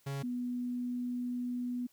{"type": "tone pair in turn", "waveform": ["45% pulse", "sine"], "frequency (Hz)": [138.59, 245.8], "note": ["C#3", "B3"], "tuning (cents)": [0, -8], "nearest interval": "minor seventh", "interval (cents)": 992, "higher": "second", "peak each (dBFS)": [-35, -33], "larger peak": "second", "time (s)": [[0.06, 0.23], [0.23, 1.87]], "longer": "second", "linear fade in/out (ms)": 10, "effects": ["white hiss -68 dBFS RMS until 1.92 s"]}